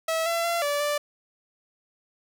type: tone with pitch steps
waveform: sawtooth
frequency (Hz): 649 / 674 / 682 / 579 / 587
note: E5 / E5 / F5 / D5 / D5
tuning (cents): -27 / +38 / -41 / -25 / -1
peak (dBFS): -20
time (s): 0.08-0.98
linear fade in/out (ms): 5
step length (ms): 180
effects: none